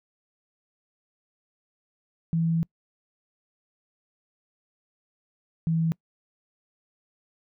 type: tone pair in turn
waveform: sine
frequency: 164.81 / 163.2 Hz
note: E3 / E3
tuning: 0 / -17 cents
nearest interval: unison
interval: 17 cents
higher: first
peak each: -21 dBFS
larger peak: neither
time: 2.33-2.63 / 5.67-5.92 s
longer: first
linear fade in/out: 0 ms
effects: noise-tail reverb RT60 0.1 s tail -26 dB re dry